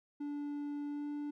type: tone with pitch glide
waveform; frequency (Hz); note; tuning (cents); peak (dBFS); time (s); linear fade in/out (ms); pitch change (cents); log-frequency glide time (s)
triangle; 290.2 to 292.6; D4 to D4; -21 to -6; -35; 0.2-1.31; 10; +15; 0.88-1.08
effects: none